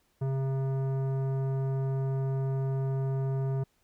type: tone with tanh clipping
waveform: triangle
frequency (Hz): 134.3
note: C3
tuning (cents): +46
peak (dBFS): -29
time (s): 0.21-3.64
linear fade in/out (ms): 10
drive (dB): 18
effects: pink hiss -71 dBFS RMS until 3.83 s

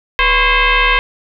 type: tone with frequency modulation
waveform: sine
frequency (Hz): 489.9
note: B4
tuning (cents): -14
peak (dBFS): -9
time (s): 0.19-0.99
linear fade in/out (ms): 0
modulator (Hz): 527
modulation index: 5
effects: none

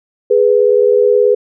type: tone pair together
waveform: sine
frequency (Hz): 415.3 / 493.9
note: G#4 / B4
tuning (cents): 0 / 0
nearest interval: minor third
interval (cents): 300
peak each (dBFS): -10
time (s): 0.3-1.35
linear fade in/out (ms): 10
effects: none

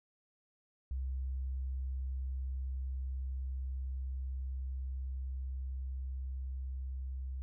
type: tone with level ramp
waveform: sine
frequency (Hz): 65.41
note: C2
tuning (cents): 0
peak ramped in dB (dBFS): -34 to -37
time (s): 0.91-7.42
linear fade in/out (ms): 0
effects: none

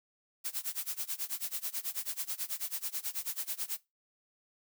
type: noise with tremolo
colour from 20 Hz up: blue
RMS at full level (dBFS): -34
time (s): 0.44-3.78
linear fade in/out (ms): 20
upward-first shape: sine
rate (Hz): 9.2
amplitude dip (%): 95
effects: noise-tail reverb RT60 0.2 s tail -19 dB re dry

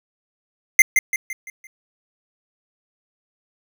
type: tone with echo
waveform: square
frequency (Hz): 2088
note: C7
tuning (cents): -4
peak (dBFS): -6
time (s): 0.79-0.82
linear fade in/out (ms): 2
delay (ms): 170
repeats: 5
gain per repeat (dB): -7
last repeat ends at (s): 1.67
effects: none

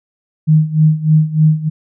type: tone with tremolo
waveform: sine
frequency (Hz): 155.56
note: D#3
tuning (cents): 0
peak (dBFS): -5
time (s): 0.47-1.7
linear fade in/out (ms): 20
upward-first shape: sine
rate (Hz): 3.3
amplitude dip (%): 85
effects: none

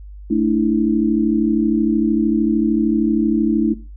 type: chord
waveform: sine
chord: A suspended fourth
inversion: none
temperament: equal with one note detuned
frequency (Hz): 220 / 293.7 / 326.8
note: A3 / D4 / E4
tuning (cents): 0 / 0 / -15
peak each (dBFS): -18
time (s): 0.3-3.74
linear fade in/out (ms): 10
effects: noise-tail reverb RT60 0.3 s tail -17 dB re dry + added 50 Hz sine -33 dBFS peak until 3.96 s

